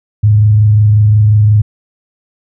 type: tone with frequency modulation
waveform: sine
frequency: 105.9 Hz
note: G#2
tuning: 34 cents sharp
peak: -4 dBFS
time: 0.23-1.62 s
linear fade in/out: 10 ms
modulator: 25.6 Hz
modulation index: 0.2
effects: none